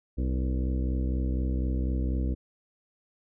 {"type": "harmonic tone with a mistuned harmonic", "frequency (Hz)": 64.1, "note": "C2", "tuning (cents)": -35, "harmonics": [1, 2, 3, 4, 5, 6, 7, 8, 9], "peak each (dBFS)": [-26, -36, -37, -36, -38, -50, -46, -46, -52], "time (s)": [0.17, 2.35], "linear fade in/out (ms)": 20, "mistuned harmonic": 8, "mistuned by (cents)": -57, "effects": []}